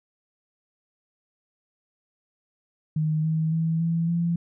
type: tone with pitch steps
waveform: sine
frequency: 155.4 / 158.94 / 162.56 / 166.27 / 170.05 Hz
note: D#3 / D#3 / E3 / E3 / F3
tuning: -2 / +37 / -24 / +15 / -46 cents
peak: -21 dBFS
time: 2.96-4.36 s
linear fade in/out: 5 ms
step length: 280 ms
effects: none